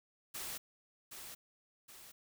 white noise with echo, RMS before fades -43 dBFS, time 0.34-0.58 s, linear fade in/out 10 ms, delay 770 ms, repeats 2, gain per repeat -6 dB, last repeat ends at 2.12 s, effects none

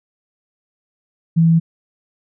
sine tone, 164.81 Hz, E3, in tune, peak -9 dBFS, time 1.36-1.6 s, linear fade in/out 20 ms, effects none

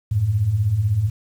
sine beating tone pair, 91 / 107 Hz, F#2 / A2, -28 / -48 cents, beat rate 16 Hz, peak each -24 / -17 dBFS, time 0.11-1.1 s, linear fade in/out 10 ms, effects 8-bit

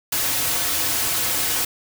white noise with comb filter, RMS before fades -22 dBFS, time 0.12-1.65 s, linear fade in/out 5 ms, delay 5 ms, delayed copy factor -0.7, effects none

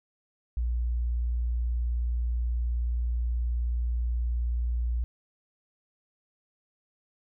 sine tone, 59.4 Hz, A#1, 33 cents sharp, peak -25 dBFS, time 0.57-5.04 s, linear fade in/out 0 ms, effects none

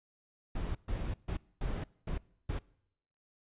brown noise bursts at uneven times, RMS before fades -35 dBFS, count 6, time 0.55-0.75 / 0.88-1.14 / 1.28-1.37 / 1.61-1.84 / 2.07-2.18 / 2.49-2.59 s, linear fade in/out 5 ms, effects noise-tail reverb RT60 0.8 s tail -24 dB re dry + resampled to 8000 Hz

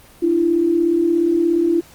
sine tone pair together, 302.2 / 339.2 Hz, D4 / E4, +50 / +50 cents, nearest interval major second, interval 200 cents, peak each -21 / -14 dBFS, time 0.22-1.81 s, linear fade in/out 10 ms, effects pink hiss -46 dBFS RMS until 1.94 s + Opus 24 kbps

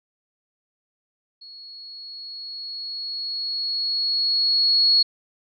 sine tone with level ramp, 4341 Hz, C#8, 37 cents flat, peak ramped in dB -40 to -13 dBFS, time 1.41-5.03 s, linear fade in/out 10 ms, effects none

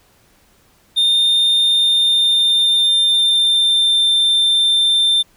triangle tone with pitch glide, 3629 to 3577 Hz, A#7 to A7, -47 to +28 cents, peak -10 dBFS, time 0.96-5.23 s, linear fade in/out 20 ms, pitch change -25 cents, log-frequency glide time 1.57-4.1 s, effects pink hiss -54 dBFS RMS until 5.36 s

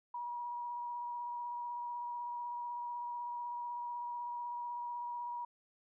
sine tone with vibrato, 961 Hz, B5, 48 cents flat, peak -38 dBFS, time 0.14-5.45 s, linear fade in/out 5 ms, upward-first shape triangle, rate 16 Hz, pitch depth 19 cents each way, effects none

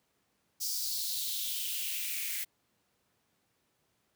blue noise with high-pass filter sweep, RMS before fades -35 dBFS, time 0.6-2.45 s, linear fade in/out 20 ms, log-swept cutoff 5300 to 2000 Hz, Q 3.9, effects pink hiss -75 dBFS RMS until 4.15 s + high-pass 100 Hz 12 dB/octave

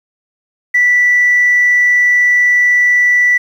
sine tone, 1966 Hz, B6, 8 cents flat, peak -6 dBFS, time 0.74-3.38 s, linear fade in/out 10 ms, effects tanh soft clip ceiling -3 dBFS + 7-bit

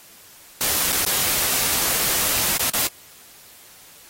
white noise with dropouts, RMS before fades -21 dBFS, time 0.61-2.87 s, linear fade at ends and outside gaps 0 ms, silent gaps 0.922-0.927 / 1.046-1.064 / 2.572-2.595 / 2.698-2.736 s, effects white hiss -47 dBFS RMS until 4.09 s + AAC 48 kbps

